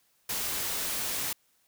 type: noise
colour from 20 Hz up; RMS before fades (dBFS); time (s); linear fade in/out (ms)
white; -32; 0.29-1.33; 5
effects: white hiss -69 dBFS RMS until 1.67 s